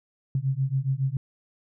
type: beating tone pair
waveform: sine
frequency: 130.81 / 138.01 Hz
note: C3 / C#3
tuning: 0 / -7 cents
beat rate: 7.2 Hz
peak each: -26 dBFS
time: 0.35-1.17 s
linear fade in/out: 2 ms
effects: none